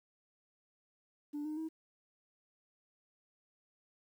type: tone with pitch steps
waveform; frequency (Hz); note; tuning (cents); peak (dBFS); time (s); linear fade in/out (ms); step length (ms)
sine; 293.7 / 306.2 / 319.2; D4 / D#4 / D#4; 0 / -28 / +44; -35; 1.33-1.69; 20; 120
effects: tanh soft clip ceiling -35 dBFS + 11-bit